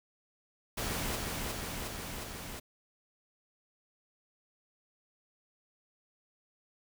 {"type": "noise with echo", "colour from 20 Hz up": "pink", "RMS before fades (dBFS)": -35, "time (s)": [0.77, 1.16], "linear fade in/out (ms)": 10, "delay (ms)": 360, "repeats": 4, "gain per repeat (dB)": -2, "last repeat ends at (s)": 2.6, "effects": []}